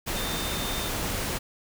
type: tone in noise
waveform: sine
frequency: 3615 Hz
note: A7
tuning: 46 cents sharp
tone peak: -36 dBFS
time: 0.15-0.9 s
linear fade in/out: 20 ms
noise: pink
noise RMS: -30 dBFS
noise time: 0.06-1.39 s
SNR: -9 dB
effects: none